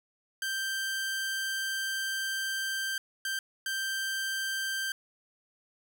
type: tone bursts at uneven times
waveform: sawtooth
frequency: 1569 Hz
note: G6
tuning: 1 cent sharp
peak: -27 dBFS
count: 3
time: 0.42-2.98 / 3.25-3.39 / 3.66-4.92 s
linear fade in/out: 2 ms
effects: none